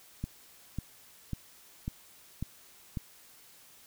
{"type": "click train", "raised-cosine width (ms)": 5, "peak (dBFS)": -21, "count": 6, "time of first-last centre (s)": [0.24, 2.972], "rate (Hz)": 1.83, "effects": ["white hiss -57 dBFS RMS until 3.86 s"]}